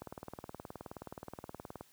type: click train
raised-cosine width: 1 ms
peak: -29 dBFS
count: 35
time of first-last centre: 0.02-1.809 s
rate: 19 Hz
effects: white hiss -65 dBFS RMS until 1.92 s + high-pass 60 Hz 12 dB/octave